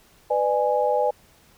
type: chord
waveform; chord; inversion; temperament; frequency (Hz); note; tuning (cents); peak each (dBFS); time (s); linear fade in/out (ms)
sine; G# diminished; first; just; 498.4 / 598 / 830.6; B4 / D5 / G#5; +16 / +31 / 0; -23; 0.3-1.11; 10
effects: pink hiss -56 dBFS RMS until 1.57 s